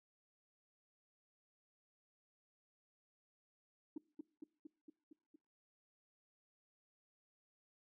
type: tone with echo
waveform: sine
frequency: 304.2 Hz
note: D#4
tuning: 39 cents flat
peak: -40 dBFS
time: 3.96-3.98 s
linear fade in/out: 5 ms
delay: 230 ms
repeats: 6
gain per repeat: -3 dB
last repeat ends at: 5.36 s
effects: noise-tail reverb RT60 0.4 s tail -22 dB re dry + tanh soft clip ceiling -38 dBFS